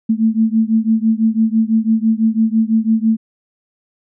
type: beating tone pair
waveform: sine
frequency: 219.8 / 225.8 Hz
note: A3 / A3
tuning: -2 / +45 cents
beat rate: 6 Hz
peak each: -14 / -15 dBFS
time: 0.09-3.17 s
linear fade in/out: 10 ms
effects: none